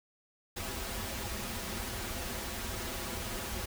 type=noise with comb filter; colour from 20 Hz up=pink; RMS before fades=-38 dBFS; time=0.56-3.66 s; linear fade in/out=10 ms; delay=6.7 ms; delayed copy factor=-0.75; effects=none